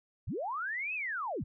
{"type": "linear two-way sweep", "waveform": "sine", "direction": "up then down", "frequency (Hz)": [50.4, 2637, 50.4], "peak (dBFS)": -33, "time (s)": [0.27, 1.44], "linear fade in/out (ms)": 10, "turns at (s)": 0.94, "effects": []}